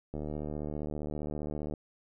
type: click train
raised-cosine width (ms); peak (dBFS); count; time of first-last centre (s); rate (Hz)
2; -24; 121; 0.14-1.738; 75.1
effects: none